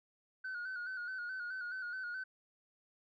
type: tone with vibrato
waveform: sine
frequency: 1480 Hz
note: F#6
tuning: in tune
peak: -37 dBFS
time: 0.44-2.24 s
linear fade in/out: 10 ms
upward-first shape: square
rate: 4.7 Hz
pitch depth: 50 cents each way
effects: tanh soft clip ceiling -37 dBFS